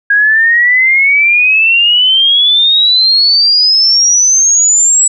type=exponential sweep; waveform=sine; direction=up; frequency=1632 to 7840 Hz; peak=-5 dBFS; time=0.1-5.08 s; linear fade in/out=5 ms; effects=none